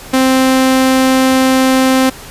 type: tone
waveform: sawtooth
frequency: 261.6 Hz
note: C4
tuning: in tune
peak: -4 dBFS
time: 0.13-2.1 s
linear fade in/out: 10 ms
effects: pink hiss -32 dBFS RMS until 2.3 s + resampled to 32000 Hz